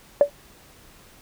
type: tone with exponential decay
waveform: sine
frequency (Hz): 574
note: D5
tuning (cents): -40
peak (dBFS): -6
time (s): 0.21-0.3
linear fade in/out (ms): 1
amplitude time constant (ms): 19
effects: tanh soft clip ceiling -4 dBFS + pink hiss -51 dBFS RMS until 1.21 s